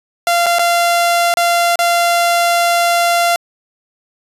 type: tone with dropouts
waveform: sawtooth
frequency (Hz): 690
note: F5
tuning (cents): -21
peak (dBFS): -7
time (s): 0.27-3.36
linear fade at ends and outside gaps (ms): 1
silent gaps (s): 0.461-0.465 / 0.586-0.593 / 1.34-1.371 / 1.757-1.79
effects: resampled to 32000 Hz